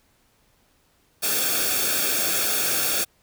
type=noise with comb filter; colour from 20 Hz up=white; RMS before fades=-23 dBFS; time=1.22-3.05 s; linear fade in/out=20 ms; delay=1 ms; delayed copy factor=-0.7; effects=pink hiss -63 dBFS RMS until 3.22 s